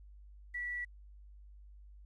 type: tone with quantisation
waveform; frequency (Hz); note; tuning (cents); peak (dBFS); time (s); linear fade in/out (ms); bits
sine; 1951; B6; -22; -36; 0.54-0.85; 10; 11
effects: added 50 Hz sine -52 dBFS peak until 2.05 s + resampled to 24000 Hz